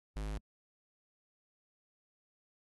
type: tone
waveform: square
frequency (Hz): 51.91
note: G#1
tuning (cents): 0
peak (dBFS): -37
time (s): 0.16-0.38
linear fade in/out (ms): 5
effects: AAC 32 kbps